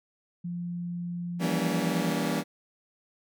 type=tone; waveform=sine; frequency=174.2 Hz; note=F3; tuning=4 cents flat; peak=-31 dBFS; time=0.44-2.1 s; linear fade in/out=10 ms
type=chord; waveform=sawtooth; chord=E diminished seventh; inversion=none; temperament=just; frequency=164.81 / 197.78 / 237.3 / 284.8 Hz; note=E3 / G3 / Bb3 / Db4; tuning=0 / +16 / +31 / +47 cents; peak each=-28 dBFS; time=1.39-2.44 s; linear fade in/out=50 ms
effects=none